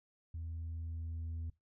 sine tone with level ramp, 82 Hz, E2, 9 cents flat, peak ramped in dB -38 to -35 dBFS, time 0.34-1.5 s, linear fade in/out 5 ms, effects noise-tail reverb RT60 0.2 s tail -23 dB re dry + tanh soft clip ceiling -37 dBFS

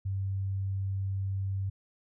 sine tone, 97 Hz, G2, 18 cents flat, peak -29 dBFS, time 0.05-1.7 s, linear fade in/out 10 ms, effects none

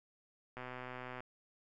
click train, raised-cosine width 0.5 ms, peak -30 dBFS, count 81, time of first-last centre 0.57-1.205 s, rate 126 Hz, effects none

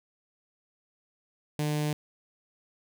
sawtooth tone with notch filter, 150 Hz, D3, 37 cents sharp, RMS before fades -29 dBFS, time 1.59-1.93 s, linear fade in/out 0 ms, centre 1300 Hz, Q 1.7, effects none

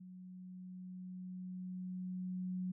sine tone with level ramp, 183.4 Hz, F#3, 15 cents flat, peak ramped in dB -50 to -36 dBFS, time 0-2.72 s, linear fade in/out 10 ms, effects none

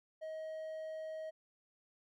triangle tone, 632 Hz, D#5, 27 cents sharp, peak -39 dBFS, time 0.21-1.31 s, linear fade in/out 20 ms, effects none

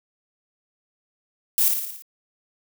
violet noise with echo, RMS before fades -19 dBFS, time 1.58-1.68 s, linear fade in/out 0 ms, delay 57 ms, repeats 6, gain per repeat -4 dB, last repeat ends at 2.022 s, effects none

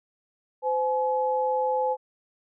sine tone pair together, 513.2 / 850 Hz, C5 / G#5, -34 / +40 cents, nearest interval major sixth, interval 874 cents, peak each -25 / -25 dBFS, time 0.62-1.97 s, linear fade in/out 50 ms, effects none

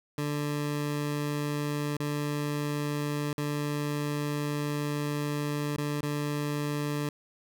20% pulse tone with dropouts, 146.83 Hz, D3, in tune, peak -24 dBFS, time 0.18-7.09 s, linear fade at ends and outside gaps 2 ms, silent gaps 1.968-2 / 3.33-3.38 / 5.764-5.78 / 6.01-6.03 s, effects none

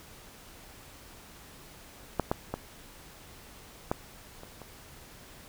clicks, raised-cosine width 1 ms, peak -11 / -12 / -17 / -13 / -30 / -29 dBFS, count 6, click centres 2.197 / 2.315 / 2.54 / 3.915 / 4.434 / 4.617 s, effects pink hiss -51 dBFS RMS until 5.48 s

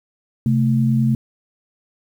sine tone pair together, 131.5 / 221.2 Hz, C3 / A3, +9 / +9 cents, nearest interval major sixth, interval 900 cents, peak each -16 / -17 dBFS, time 0.46-1.15 s, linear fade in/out 2 ms, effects 8-bit

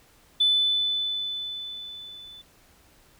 sine tone with level ramp, 3501 Hz, A7, 9 cents flat, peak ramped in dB -16 to -43 dBFS, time 0.4-2.42 s, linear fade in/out 10 ms, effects tanh soft clip ceiling -12 dBFS + pink hiss -58 dBFS RMS until 3.19 s

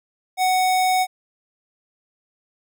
square tone, 743 Hz, F#5, 7 cents sharp, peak -17 dBFS, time 0.37-1.07 s, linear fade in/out 50 ms, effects none

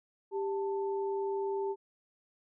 sine tone pair together, 394.3 / 885.2 Hz, G4 / A5, +10 / +10 cents, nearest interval octave + major second, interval 1400 cents, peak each -31 / -39 dBFS, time 0.31-1.76 s, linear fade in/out 50 ms, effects none

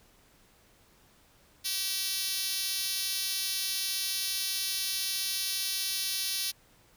5% pulse tone with high-pass filter, 384.8 Hz, G4, 32 cents flat, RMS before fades -32 dBFS, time 1.64-6.52 s, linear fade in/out 20 ms, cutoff 5100 Hz, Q 1, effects pink hiss -62 dBFS RMS until 6.96 s

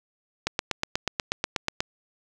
click train, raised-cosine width 0.2 ms, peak -7 dBFS, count 12, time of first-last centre 0.47-1.805 s, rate 8.24 Hz, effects none

